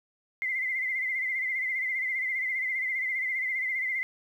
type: tone with vibrato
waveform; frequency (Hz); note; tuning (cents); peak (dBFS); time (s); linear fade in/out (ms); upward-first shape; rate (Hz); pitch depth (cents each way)
sine; 2064; C7; -24; -27; 0.42-4.03; 0; sine; 15; 60
effects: 10-bit